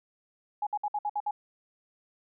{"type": "tone bursts", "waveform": "sine", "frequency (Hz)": 833, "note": "G#5", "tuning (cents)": 5, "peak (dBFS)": -27, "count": 7, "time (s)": [0.62, 1.31], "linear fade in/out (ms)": 5, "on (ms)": 48, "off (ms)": 59, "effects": []}